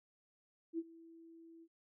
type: tone with ADSR envelope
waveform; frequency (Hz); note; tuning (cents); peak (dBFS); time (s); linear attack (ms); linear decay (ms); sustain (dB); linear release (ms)
sine; 330; E4; +2; -34; 0.73-1.68; 54; 42; -21; 53
effects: none